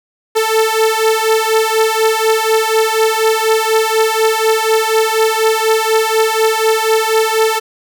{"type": "beating tone pair", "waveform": "sawtooth", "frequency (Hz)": [440, 444.1], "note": ["A4", "A4"], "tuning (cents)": [0, 16], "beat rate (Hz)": 4.1, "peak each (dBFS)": -10, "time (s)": [0.35, 7.6], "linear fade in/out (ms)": 20, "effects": []}